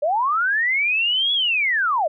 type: linear two-way sweep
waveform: sine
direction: up then down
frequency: 554.4 to 3400 to 564 Hz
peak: -17 dBFS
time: 0.02-2.08 s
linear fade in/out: 10 ms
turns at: 1.33 s
effects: none